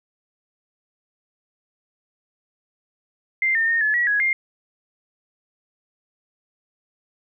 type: tone with pitch steps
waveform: sine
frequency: 2091 / 1814 / 1839 / 1717 / 1924 / 1668 / 2114 Hz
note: C7 / A#6 / A#6 / A6 / B6 / G#6 / C7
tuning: -2 / -48 / -24 / -43 / -46 / +7 / +17 cents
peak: -17 dBFS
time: 3.42-4.33 s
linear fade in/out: 2 ms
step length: 130 ms
effects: none